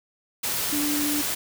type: tone in noise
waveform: sine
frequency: 293.7 Hz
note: D4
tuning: in tune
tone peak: -25 dBFS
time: 0.72-1.22 s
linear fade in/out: 10 ms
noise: white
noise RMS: -27 dBFS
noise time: 0.43-1.35 s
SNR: -1 dB
effects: none